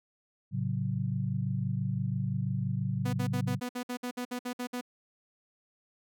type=chord; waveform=sine; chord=F# minor; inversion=first; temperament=equal with one note detuned; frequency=110 / 135.97 / 185 Hz; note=A2 / C#3 / F#3; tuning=0 / -33 / 0 cents; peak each=-33 / -32 / -34 dBFS; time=0.51-3.6 s; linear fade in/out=50 ms
type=tone bursts; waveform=sawtooth; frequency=246.9 Hz; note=B3; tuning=in tune; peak=-29 dBFS; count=13; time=3.05-4.812 s; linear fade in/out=10 ms; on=82 ms; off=58 ms
effects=none